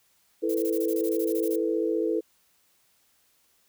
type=chord; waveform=sine; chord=E suspended fourth; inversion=none; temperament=just; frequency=329.6 / 439.5 / 494.4 Hz; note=E4 / A4 / B4; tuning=0 / -2 / +2 cents; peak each=-27 / -27 / -30 dBFS; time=0.42-2.21 s; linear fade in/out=20 ms
type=noise bursts; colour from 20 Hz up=violet; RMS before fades=-38 dBFS; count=14; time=0.49-1.56 s; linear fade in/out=5 ms; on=56 ms; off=22 ms
effects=white hiss -66 dBFS RMS until 3.68 s